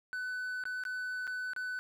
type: tone with dropouts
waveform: triangle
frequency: 1501 Hz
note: F#6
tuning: 24 cents sharp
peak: -33 dBFS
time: 0.13-1.79 s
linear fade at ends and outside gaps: 0 ms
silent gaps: 0.638-0.654 / 0.837-0.852 / 1.27-1.276 / 1.534-1.563 s
effects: none